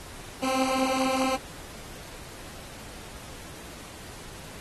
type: beating tone pair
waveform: 15% pulse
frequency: 260 / 265 Hz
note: C4 / C4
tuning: -11 / +22 cents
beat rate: 5 Hz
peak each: -21 dBFS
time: 0.42-1.37 s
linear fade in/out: 20 ms
effects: pink hiss -44 dBFS RMS until 4.6 s + AAC 32 kbps